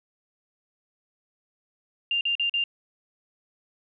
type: tone bursts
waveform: sine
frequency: 2794 Hz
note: F7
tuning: in tune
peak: -22 dBFS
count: 4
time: 2.11-2.639 s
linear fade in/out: 2 ms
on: 100 ms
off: 43 ms
effects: none